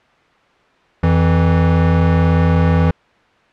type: tone pair together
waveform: square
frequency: 86.5 / 164.81 Hz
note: F2 / E3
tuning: -16 / 0 cents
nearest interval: major seventh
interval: 1116 cents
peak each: -14 dBFS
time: 1.03-2.91 s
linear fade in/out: 5 ms
effects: white hiss -52 dBFS RMS until 3.52 s + low-pass 2000 Hz 12 dB/octave